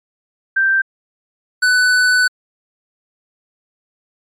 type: tone pair in turn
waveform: sine / square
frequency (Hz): 1568 / 1495.5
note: G6 / F#6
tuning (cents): 0 / +18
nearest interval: minor second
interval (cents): 82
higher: first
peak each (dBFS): -11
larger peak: neither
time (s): 0.56-0.82 / 1.62-2.28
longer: second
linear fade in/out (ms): 10
effects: low-pass 9000 Hz 12 dB/octave + MP3 96 kbps